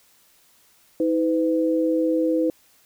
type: tone pair together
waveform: sine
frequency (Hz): 320 / 504.2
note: D#4 / B4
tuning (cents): +49 / +36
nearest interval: minor sixth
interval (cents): 787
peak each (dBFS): -20 / -22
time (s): 1-2.5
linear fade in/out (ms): 2
effects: white hiss -58 dBFS RMS until 2.85 s